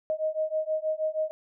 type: beating tone pair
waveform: sine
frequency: 622.3 / 628.6 Hz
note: D#5 / D#5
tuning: 0 / +18 cents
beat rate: 6.3 Hz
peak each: -29 dBFS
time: 0.1-1.31 s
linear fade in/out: 0 ms
effects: none